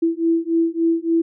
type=beating tone pair; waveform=sine; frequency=329.6 / 333.1 Hz; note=E4 / E4; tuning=0 / +18 cents; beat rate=3.5 Hz; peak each=-19 dBFS; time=0.02-1.22 s; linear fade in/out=10 ms; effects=none